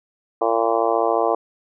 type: harmonic tone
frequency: 114.4 Hz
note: A#2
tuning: 32 cents flat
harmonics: 3 / 4 / 5 / 6 / 7 / 8 / 9 / 10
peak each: -26 / -22 / -24 / -22 / -25 / -31 / -26 / -30 dBFS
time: 0.41-1.35 s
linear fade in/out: 5 ms
effects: none